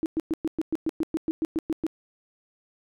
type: tone bursts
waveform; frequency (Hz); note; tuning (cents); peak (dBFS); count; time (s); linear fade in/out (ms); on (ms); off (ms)
sine; 319.8; D#4; +48; -22; 14; 0.03-1.866; 0; 29; 110
effects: none